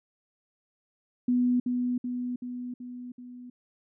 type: tone with echo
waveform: sine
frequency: 247 Hz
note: B3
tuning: in tune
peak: -21 dBFS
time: 1.28-1.6 s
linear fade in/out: 5 ms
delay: 380 ms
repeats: 5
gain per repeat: -4 dB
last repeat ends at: 3.5 s
effects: none